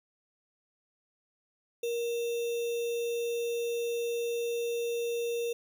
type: tone with sample-and-hold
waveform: sine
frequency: 470.4 Hz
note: A#4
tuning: 16 cents sharp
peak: -29 dBFS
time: 1.83-5.53 s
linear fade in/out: 5 ms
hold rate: 3150 Hz
effects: none